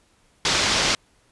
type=low-pass noise; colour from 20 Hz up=white; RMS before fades=-21 dBFS; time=0.45-0.95 s; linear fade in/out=2 ms; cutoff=5900 Hz; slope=24 dB/octave; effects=pink hiss -61 dBFS RMS until 1.31 s + resampled to 24000 Hz